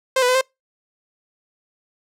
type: tone with pitch steps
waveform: sawtooth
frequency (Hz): 524 / 494.9 / 507 / 525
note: C5 / B4 / B4 / C5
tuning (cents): +2 / +4 / +45 / +6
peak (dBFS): -11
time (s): 0.16-0.412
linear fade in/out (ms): 5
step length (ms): 63
effects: noise-tail reverb RT60 0.2 s tail -26 dB re dry + low-pass 11000 Hz 12 dB/octave